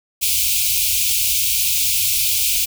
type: band-stop noise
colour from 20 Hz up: white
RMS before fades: -18 dBFS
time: 0.21-2.66 s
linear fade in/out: 20 ms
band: 110 to 2300 Hz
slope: 96 dB/octave
effects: none